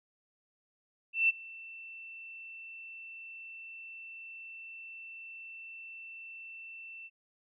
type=tone with ADSR envelope; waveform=sine; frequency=2679 Hz; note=E7; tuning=27 cents sharp; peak=-21 dBFS; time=1.13-7.1 s; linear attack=160 ms; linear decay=22 ms; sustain=-23 dB; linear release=41 ms; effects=none